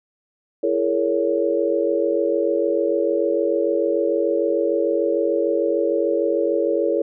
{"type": "chord", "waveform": "sine", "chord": "A# half-diminished seventh", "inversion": "second", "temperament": "just", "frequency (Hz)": [335.6, 419.5, 466.2, 559.4], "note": ["E4", "G#4", "A#4", "C#5"], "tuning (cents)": [31, 17, 0, 16], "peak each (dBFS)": [-23, -23, -23, -22], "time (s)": [0.63, 7.02], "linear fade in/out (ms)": 5, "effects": []}